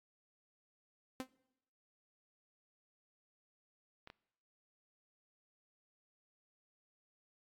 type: tone with exponential decay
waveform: sawtooth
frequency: 259.5 Hz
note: C4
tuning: 14 cents flat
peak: -32 dBFS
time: 1.2-1.29 s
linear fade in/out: 0 ms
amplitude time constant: 18 ms
type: clicks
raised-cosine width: 0.3 ms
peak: -35 dBFS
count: 2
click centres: 4.074 / 4.101 s
effects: noise-tail reverb RT60 0.9 s tail -23 dB re dry + AAC 64 kbps